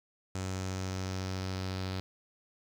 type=tone with low-pass filter sweep; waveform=sawtooth; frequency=93.9 Hz; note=F#2; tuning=26 cents sharp; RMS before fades=-36 dBFS; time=0.35-2 s; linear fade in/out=0 ms; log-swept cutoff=7200 to 4500 Hz; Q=3.1; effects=9-bit